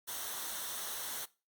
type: noise with comb filter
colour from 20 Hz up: white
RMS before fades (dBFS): -40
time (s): 0.07-1.26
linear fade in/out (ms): 20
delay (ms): 0.41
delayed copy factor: -0.6
effects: noise-tail reverb RT60 0.3 s tail -20 dB re dry + Opus 48 kbps